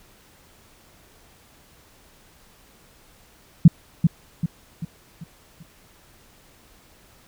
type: tone with echo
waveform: sine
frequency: 165.1 Hz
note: E3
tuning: 3 cents sharp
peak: -4 dBFS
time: 3.65-3.68 s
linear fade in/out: 5 ms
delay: 390 ms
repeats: 5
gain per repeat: -7 dB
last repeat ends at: 5.63 s
effects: pink hiss -54 dBFS RMS until 7.27 s